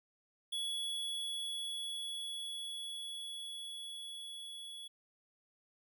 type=tone with level ramp; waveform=square; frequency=3379 Hz; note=G#7; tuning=29 cents sharp; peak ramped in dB=-36 to -46 dBFS; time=0.52-4.88 s; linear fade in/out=10 ms; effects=none